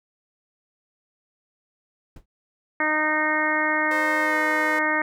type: noise with exponential decay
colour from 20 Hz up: brown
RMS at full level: -34 dBFS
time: 2.16-2.26 s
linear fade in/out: 5 ms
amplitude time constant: 20 ms
type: harmonic tone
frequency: 307.7 Hz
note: D#4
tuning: 19 cents flat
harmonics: 1 / 2 / 3 / 4 / 5 / 6 / 7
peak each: -29 / -29 / -28 / -29 / -29 / -24 / -28 dBFS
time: 2.8-5.02 s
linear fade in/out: 2 ms
type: tone with pitch glide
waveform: sawtooth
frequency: 524 to 499.5 Hz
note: C5 to B4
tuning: +2 to +20 cents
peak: -28 dBFS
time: 3.91-4.79 s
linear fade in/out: 2 ms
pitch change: -82 cents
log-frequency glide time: 4.22-4.36 s
effects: none